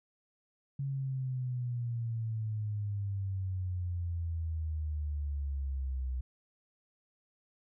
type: exponential sweep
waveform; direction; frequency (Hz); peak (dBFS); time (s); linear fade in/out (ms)
sine; down; 139.1 to 63; -32; 0.79-6.21; 5
effects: none